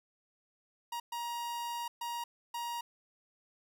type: tone bursts at uneven times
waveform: 45% pulse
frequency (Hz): 946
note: A#5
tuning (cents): +25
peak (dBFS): -36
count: 4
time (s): 0.92-1 / 1.12-1.88 / 2.01-2.24 / 2.54-2.81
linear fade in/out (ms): 5
effects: none